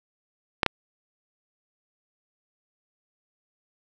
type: clicks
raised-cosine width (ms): 0.3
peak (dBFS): -3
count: 2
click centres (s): 0.632 / 0.663
effects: none